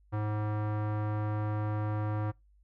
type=tone with low-pass filter; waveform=square; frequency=106 Hz; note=G#2; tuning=36 cents sharp; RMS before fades=-32 dBFS; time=0.12-2.32 s; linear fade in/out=20 ms; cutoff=1200 Hz; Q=1.6; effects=noise-tail reverb RT60 0.2 s tail -24 dB re dry + added 50 Hz sine -60 dBFS peak until 2.63 s